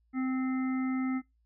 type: harmonic tone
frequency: 260 Hz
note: C4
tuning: 11 cents flat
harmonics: 1 / 3 / 5 / 7 / 8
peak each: -28 / -45 / -43 / -52 / -45 dBFS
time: 0.13-1.22 s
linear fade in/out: 50 ms
effects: noise-tail reverb RT60 0.2 s tail -22 dB re dry + added 57 Hz sine -67 dBFS peak until 1.45 s